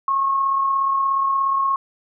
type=tone with amplitude modulation; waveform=sine; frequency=1089 Hz; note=C#6; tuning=31 cents flat; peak=-15 dBFS; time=0.08-1.76 s; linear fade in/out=2 ms; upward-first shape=sine; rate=36.9 Hz; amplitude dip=35%; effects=none